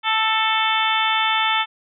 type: harmonic tone with a mistuned harmonic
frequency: 440 Hz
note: A4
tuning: in tune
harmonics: 2 / 3 / 4 / 5 / 6 / 7 / 8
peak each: -22 / -23 / -27 / -25 / -27 / -26 / -25 dBFS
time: 0.03-1.66 s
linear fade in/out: 50 ms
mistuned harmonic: 4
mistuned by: +16 cents
effects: none